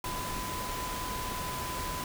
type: tone in noise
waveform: sine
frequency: 1003 Hz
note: B5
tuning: 26 cents sharp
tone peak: -37 dBFS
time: 0.04-2.04 s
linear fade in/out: 2 ms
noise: pink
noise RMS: -37 dBFS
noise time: 0.04-2.04 s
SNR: -3 dB
effects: none